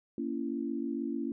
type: chord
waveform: sine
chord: A# diminished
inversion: none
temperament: just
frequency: 233.1 / 279.7 / 335.6 Hz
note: A#3 / C#4 / E4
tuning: 0 / +16 / +31 cents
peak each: -36 / -35 / -37 dBFS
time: 0.18-1.32 s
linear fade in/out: 2 ms
effects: none